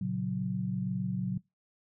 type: chord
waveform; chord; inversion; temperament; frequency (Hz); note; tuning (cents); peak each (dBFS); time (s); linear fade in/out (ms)
sine; F# major; first; equal; 116.54 / 138.59 / 185; A#2 / C#3 / F#3; 0 / 0 / 0; -37 / -36 / -31; 0.01-1.38; 5
effects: noise-tail reverb RT60 0.2 s tail -22 dB re dry